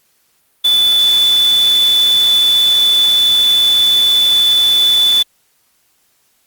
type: tone in noise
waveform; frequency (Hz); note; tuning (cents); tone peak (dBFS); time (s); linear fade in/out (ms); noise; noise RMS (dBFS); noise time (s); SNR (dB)
sine; 3486; A7; -17; -8; 0.64-5.23; 10; white; -25; 0.64-5.23; +14
effects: white hiss -58 dBFS RMS until 6.46 s + Opus 48 kbps